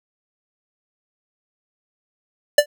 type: tone with exponential decay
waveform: square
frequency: 587.3 Hz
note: D5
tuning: in tune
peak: -5 dBFS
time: 2.58-2.66 s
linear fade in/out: 5 ms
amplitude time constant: 16 ms
effects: none

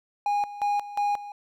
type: tone with tremolo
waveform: triangle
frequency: 820 Hz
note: G#5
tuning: 22 cents flat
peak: -20 dBFS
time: 0.26-1.32 s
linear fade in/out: 2 ms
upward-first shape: square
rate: 2.8 Hz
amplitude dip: 80%
effects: none

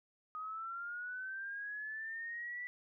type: linear sweep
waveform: sine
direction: up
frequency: 1244.5 to 1975.5 Hz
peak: -40 dBFS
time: 0.35-2.67 s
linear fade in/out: 0 ms
effects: none

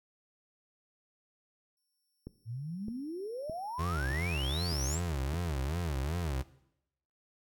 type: tone with exponential growth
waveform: 10% pulse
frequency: 5450 Hz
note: F8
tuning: 43 cents flat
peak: -35 dBFS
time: 1.77-4.95 s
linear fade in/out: 1 ms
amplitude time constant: 690 ms
type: click train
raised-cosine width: 3 ms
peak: -29 dBFS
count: 6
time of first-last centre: 2.27-5.337 s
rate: 1.63 Hz
type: exponential sweep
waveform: sine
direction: up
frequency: 106.5 to 8060 Hz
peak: -36 dBFS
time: 2.45-5.01 s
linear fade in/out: 50 ms
type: tone with vibrato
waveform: 30% pulse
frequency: 76.3 Hz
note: D#2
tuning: 33 cents flat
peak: -29 dBFS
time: 3.78-6.43 s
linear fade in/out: 20 ms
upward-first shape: sine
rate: 2.6 Hz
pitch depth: 260 cents each way
effects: noise-tail reverb RT60 0.8 s tail -18 dB re dry

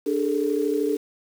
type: tone cluster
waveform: sine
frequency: 294.9 / 411.8 / 444.8 Hz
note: D4 / G#4 / A4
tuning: +7 / -15 / +19 cents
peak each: -25 dBFS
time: 0.06-0.97 s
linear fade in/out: 10 ms
effects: 7-bit

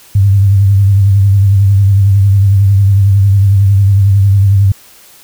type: tone with vibrato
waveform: sine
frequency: 98.8 Hz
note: G2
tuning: 14 cents sharp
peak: -4 dBFS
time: 0.15-4.72 s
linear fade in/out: 5 ms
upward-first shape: triangle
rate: 11 Hz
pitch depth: 62 cents each way
effects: white hiss -40 dBFS RMS until 5.23 s

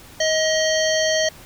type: harmonic tone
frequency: 631 Hz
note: D#5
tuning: 24 cents sharp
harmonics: 1 / 3 / 5 / 7 / 9 / 10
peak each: -19 / -24 / -26 / -27 / -29 / -29 dBFS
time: 0.2-1.29 s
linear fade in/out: 5 ms
effects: pink hiss -44 dBFS RMS until 1.45 s

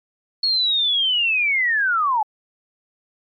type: linear sweep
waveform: sine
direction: down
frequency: 4355 to 820 Hz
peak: -16 dBFS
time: 0.43-2.23 s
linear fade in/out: 5 ms
effects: MP3 64 kbps

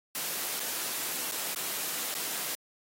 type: noise with dropouts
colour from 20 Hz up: white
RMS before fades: -34 dBFS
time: 0.15-2.55 s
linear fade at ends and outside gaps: 0 ms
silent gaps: 0.596-0.602 / 1.313-1.32 / 1.547-1.562 / 2.141-2.151 s
effects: high-pass 200 Hz 12 dB/octave + AAC 48 kbps

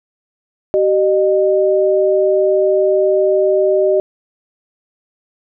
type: tone pair together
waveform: sine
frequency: 383.5 / 611 Hz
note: G4 / D#5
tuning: -38 / -32 cents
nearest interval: minor sixth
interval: 806 cents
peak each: -13 dBFS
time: 0.74-4 s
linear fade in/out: 0 ms
effects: none

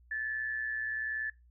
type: tone with amplitude modulation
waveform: sine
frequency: 1742 Hz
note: A6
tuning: 18 cents flat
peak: -30 dBFS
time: 0.11-1.3 s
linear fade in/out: 5 ms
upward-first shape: sine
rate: 121 Hz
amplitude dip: 50%
effects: noise-tail reverb RT60 0.2 s tail -20 dB re dry + added 60 Hz sine -58 dBFS peak until 1.5 s

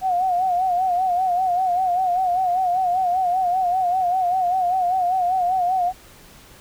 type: tone with vibrato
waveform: sine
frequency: 730 Hz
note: F#5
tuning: 24 cents flat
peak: -17 dBFS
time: 0.01-5.93 s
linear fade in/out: 50 ms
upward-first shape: sine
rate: 5.1 Hz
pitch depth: 74 cents each way
effects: pink hiss -47 dBFS RMS until 6.6 s

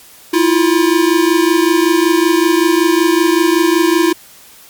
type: tone pair together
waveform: square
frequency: 323.9 / 349.2 Hz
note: E4 / F4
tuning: -30 / 0 cents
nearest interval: minor second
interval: 130 cents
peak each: -13 dBFS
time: 0.33-4.13 s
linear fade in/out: 10 ms
effects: white hiss -41 dBFS RMS until 4.69 s + Opus 48 kbps

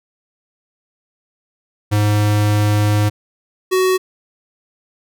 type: tone pair in turn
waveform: square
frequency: 104.6 / 372.8 Hz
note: G#2 / F#4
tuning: +13 / +13 cents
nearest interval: octave + minor seventh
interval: 2200 cents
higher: second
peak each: -13 dBFS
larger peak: neither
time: 1.91-3.1 / 3.71-3.98 s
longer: first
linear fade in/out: 20 ms
effects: none

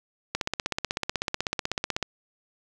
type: click train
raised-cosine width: 0.2 ms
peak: -9 dBFS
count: 28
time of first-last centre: 0.35-2.027 s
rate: 16.1 Hz
effects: none

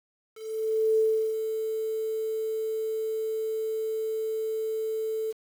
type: tone with ADSR envelope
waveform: sine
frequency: 440 Hz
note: A4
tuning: in tune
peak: -19 dBFS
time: 0.34-5.33 s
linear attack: 640 ms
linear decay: 360 ms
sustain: -8 dB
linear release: 25 ms
effects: 8-bit

